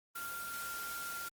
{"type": "tone in noise", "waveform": "sine", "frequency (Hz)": 1388, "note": "F6", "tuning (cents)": -11, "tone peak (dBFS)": -41, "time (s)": [0.15, 1.29], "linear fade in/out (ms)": 10, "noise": "white", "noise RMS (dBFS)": -45, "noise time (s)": [0.15, 1.29], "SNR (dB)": 1, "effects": ["Opus 24 kbps"]}